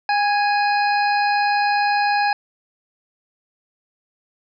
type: harmonic tone with a mistuned harmonic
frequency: 830.6 Hz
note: G#5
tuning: in tune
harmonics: 1 / 2 / 3 / 5 / 6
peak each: -17 / -23 / -27 / -31 / -33 dBFS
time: 0.09-2.33 s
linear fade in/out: 2 ms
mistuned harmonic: 1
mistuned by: -25 cents
effects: none